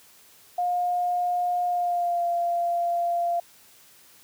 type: tone with pitch glide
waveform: sine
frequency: 712 to 691.3 Hz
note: F5 to F5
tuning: +33 to -18 cents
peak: -22 dBFS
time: 0.58-3.4 s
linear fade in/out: 5 ms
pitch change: -51 cents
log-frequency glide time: 1.66-2.26 s
effects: white hiss -54 dBFS RMS until 4.23 s + high-pass 60 Hz 12 dB/octave